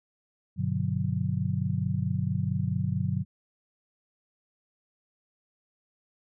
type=chord; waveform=sine; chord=G major seventh; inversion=none; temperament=just; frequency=98 / 122.5 / 147 / 183.75 Hz; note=G2 / B2 / D3 / F#3; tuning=0 / -14 / +2 / -12 cents; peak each=-31 dBFS; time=0.56-3.25 s; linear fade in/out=50 ms; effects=none